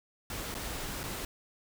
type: noise with dropouts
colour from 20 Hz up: pink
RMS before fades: -38 dBFS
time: 0.3-1.25 s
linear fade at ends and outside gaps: 2 ms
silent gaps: 0.543-0.55 / 1.033-1.037 s
effects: none